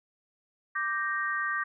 sine chord, G minor, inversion second, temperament equal, 1174.7 / 1568 / 1864.7 Hz, D6 / G6 / Bb6, 0 / 0 / 0 cents, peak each -32 dBFS, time 0.75-1.64 s, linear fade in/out 10 ms, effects none

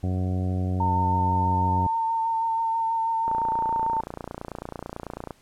harmonic tone, 92.2 Hz, F#2, 6 cents flat, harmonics 1 / 2 / 3 / 4 / 5 / 6 / 7 / 8, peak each -24 / -30 / -34 / -40 / -43 / -43 / -44 / -42 dBFS, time 0.03-1.87 s, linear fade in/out 5 ms
sine tone with vibrato, 906 Hz, A#5, 50 cents flat, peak -22 dBFS, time 0.8-4.01 s, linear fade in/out 5 ms, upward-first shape sine, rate 6.2 Hz, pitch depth 17 cents each way
click train, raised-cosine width 1 ms, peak -19 dBFS, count 60, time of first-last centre 3.28-5.307 s, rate 29.1 Hz
effects pink hiss -59 dBFS RMS until 5.41 s + low-pass 12000 Hz 12 dB/octave

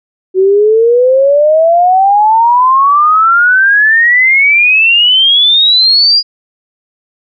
sine exponential sweep, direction up, 370 to 4900 Hz, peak -4 dBFS, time 0.34-6.23 s, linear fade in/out 50 ms, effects none

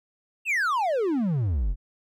triangle exponential sweep, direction down, 2794 to 38.51 Hz, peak -20 dBFS, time 0.45-1.76 s, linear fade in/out 50 ms, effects none

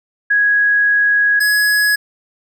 sine / square tone pair in turn, 1661.2 / 1679.5 Hz, G#6 / G#6, 0 / +19 cents, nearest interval unison, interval 19 cents, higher second, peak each -10 / -12 dBFS, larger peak first, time 0.3-1.4 / 1.4-1.96 s, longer first, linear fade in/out 10 ms, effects none

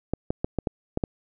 clicks, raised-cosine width 2 ms, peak -11 dBFS, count 7, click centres 0.136 / 0.305 / 0.445 / 0.587 / 0.672 / 0.974 / 1.038 s, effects none

